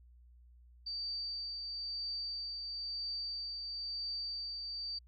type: tone with tremolo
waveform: sine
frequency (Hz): 4628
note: D8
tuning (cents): -26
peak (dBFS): -36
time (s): 0.86-4.99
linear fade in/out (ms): 10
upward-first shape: triangle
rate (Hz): 1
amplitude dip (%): 35
effects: added 60 Hz sine -57 dBFS peak until 5.07 s